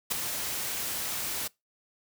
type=noise with ADSR envelope; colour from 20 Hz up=white; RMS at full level=-25 dBFS; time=0.1-1.48 s; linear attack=21 ms; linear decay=4 ms; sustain=-8 dB; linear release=10 ms; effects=noise-tail reverb RT60 0.2 s tail -23 dB re dry